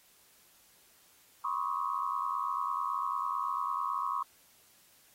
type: tone cluster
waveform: sine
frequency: 987 / 1078 / 1147 / 1262 Hz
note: B5 / C#6 / D6 / D#6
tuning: -1 / -49 / -41 / +24 cents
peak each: -37 / -34 / -37 / -38 dBFS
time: 1.44-4.23 s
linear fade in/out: 5 ms
effects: white hiss -63 dBFS RMS until 5.14 s + AAC 48 kbps